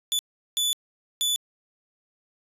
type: tone bursts at uneven times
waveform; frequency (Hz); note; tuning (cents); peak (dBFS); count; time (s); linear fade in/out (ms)
sawtooth; 3475; A7; -22; -19; 3; 0.12-0.19 / 0.57-0.73 / 1.21-1.36; 0
effects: resampled to 32000 Hz